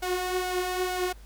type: tone with flanger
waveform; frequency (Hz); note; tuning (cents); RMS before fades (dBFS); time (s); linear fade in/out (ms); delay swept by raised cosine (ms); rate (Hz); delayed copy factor
sawtooth; 365.2; F#4; -23; -29; 0.02-1.13; 10; 1.3 to 4.4; 2.2; +0.5
effects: added 50 Hz sine -45 dBFS peak until 1.25 s + pink hiss -57 dBFS RMS until 1.25 s